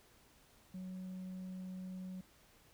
sine tone, 185.4 Hz, F#3, 4 cents sharp, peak -40 dBFS, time 0.74-2.21 s, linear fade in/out 5 ms, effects tanh soft clip ceiling -42 dBFS + pink hiss -66 dBFS RMS until 2.73 s

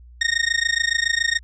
sawtooth tone with amplitude modulation, 1852 Hz, A#6, 12 cents flat, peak -11 dBFS, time 0.21-1.39 s, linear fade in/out 5 ms, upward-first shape sine, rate 27.1 Hz, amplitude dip 95%, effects added 60 Hz sine -42 dBFS peak until 1.43 s + resampled to 16000 Hz

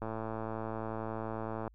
click train, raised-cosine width 1 ms, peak -24 dBFS, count 185, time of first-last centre 0.02-1.678 s, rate 111 Hz, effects added 53 Hz sine -57 dBFS peak until 1.74 s

